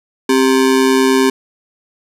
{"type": "ring-modulated tone", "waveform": "square", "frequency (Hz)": 329.5, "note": "E4", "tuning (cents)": -1, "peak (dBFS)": -7, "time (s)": [0.29, 1.3], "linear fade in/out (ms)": 5, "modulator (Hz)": 64.8, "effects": ["low-pass 12000 Hz 12 dB/octave", "8-bit"]}